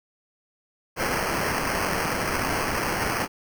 blue noise with sample-and-hold, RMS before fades -26 dBFS, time 0.96-3.28 s, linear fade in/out 50 ms, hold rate 3675 Hz, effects none

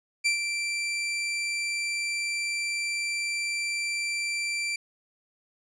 sawtooth tone with ADSR envelope, 2348 Hz, D7, 1 cent flat, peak -17 dBFS, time 0.24-4.76 s, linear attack 21 ms, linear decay 110 ms, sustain -7 dB, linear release 4 ms, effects resampled to 22050 Hz

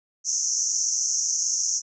white band-pass noise, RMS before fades -25 dBFS, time 0.24-1.82 s, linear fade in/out 50 ms, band 5700 to 6600 Hz, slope 96 dB/octave, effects none

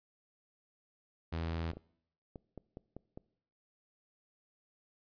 sawtooth tone, 82.41 Hz, E2, in tune, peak -31 dBFS, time 1.32-1.72 s, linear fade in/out 10 ms
clicks, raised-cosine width 2 ms, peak -32 dBFS, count 7, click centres 1.734 / 1.77 / 2.358 / 2.577 / 2.771 / 2.966 / 3.175 s
effects noise-tail reverb RT60 0.7 s tail -23 dB re dry + resampled to 11025 Hz

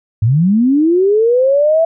sine linear sweep, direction up, 100 to 666 Hz, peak -8 dBFS, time 0.22-1.85 s, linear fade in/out 5 ms, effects none

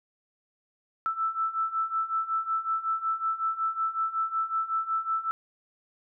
sine beating tone pair, 1318.5 / 1323.9 Hz, E6 / E6, 0 / +7 cents, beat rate 5.4 Hz, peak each -31 / -28 dBFS, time 1.06-5.31 s, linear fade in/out 0 ms, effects none

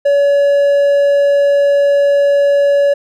triangle tone, 567 Hz, C#5, 39 cents sharp, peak -6 dBFS, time 0.05-2.94 s, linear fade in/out 10 ms, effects none

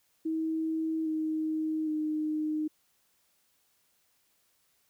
sine tone with pitch steps, 320 / 313.8 / 307.7 Hz, D#4 / D#4 / D#4, +49 / +15 / -19 cents, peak -28 dBFS, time 0.25-2.68 s, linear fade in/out 10 ms, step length 810 ms, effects white hiss -71 dBFS RMS until 4.89 s

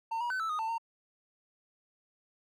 triangle tone with pitch steps, 907 / 959 / 1518 / 1317 / 1239 / 891 / 916 Hz, A#5 / A#5 / F#6 / E6 / D#6 / A5 / A#5, -48 / +49 / +44 / -2 / -8 / +22 / -31 cents, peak -29 dBFS, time 0.11-0.782 s, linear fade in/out 10 ms, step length 96 ms, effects none

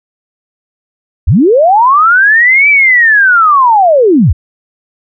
sine linear two-way sweep, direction up then down, 51.91 to 2336 to 51.91 Hz, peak -3 dBFS, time 1.27-4.33 s, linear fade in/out 10 ms, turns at 2.69 s, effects none

